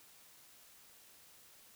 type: silence
effects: white hiss -61 dBFS RMS until 1.75 s